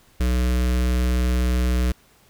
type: tone with notch filter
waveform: square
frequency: 61.74 Hz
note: B1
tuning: in tune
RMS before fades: -20 dBFS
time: 0.2-1.92 s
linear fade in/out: 5 ms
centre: 850 Hz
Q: 1.8
effects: pink hiss -56 dBFS RMS until 2.29 s